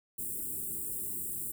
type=band-stop noise; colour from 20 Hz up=white; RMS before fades=-37 dBFS; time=0.18-1.52 s; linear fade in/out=10 ms; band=420 to 7700 Hz; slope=96 dB/octave; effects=none